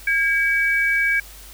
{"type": "tone pair together", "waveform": "sine", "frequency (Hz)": [1625, 2282], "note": ["G#6", "C#7"], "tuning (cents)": [-38, 50], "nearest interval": "tritone", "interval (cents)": 588, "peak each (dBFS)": -19, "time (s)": [0.07, 1.2], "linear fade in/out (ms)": 5, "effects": ["added 49 Hz sine -42 dBFS peak until 1.53 s", "white hiss -43 dBFS RMS until 1.53 s"]}